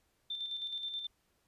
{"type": "tone with tremolo", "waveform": "sine", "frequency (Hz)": 3566, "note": "A7", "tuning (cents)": 22, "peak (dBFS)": -35, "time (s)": [0.3, 1.07], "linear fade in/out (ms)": 5, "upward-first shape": "square", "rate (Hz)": 9.4, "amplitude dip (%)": 45, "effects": ["pink hiss -75 dBFS RMS until 1.47 s", "resampled to 32000 Hz"]}